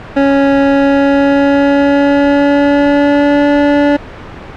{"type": "tone with pitch glide", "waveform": "25% pulse", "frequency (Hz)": [277.2, 288.6], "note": ["C#4", "D4"], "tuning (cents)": [0, -30], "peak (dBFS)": -3, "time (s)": [0.16, 3.97], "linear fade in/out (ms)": 10, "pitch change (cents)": 70, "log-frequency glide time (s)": [0.58, 3.48], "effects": ["pink hiss -28 dBFS RMS until 4.56 s", "low-pass 2000 Hz 12 dB/octave"]}